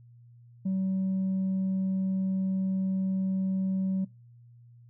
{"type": "tone with tanh clipping", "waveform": "triangle", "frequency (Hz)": 190, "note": "F#3", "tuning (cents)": 46, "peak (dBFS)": -26, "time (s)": [0.65, 4.05], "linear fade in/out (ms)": 10, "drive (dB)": 6, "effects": ["noise-tail reverb RT60 0.3 s tail -25 dB re dry", "added 119 Hz sine -51 dBFS peak until 4.89 s"]}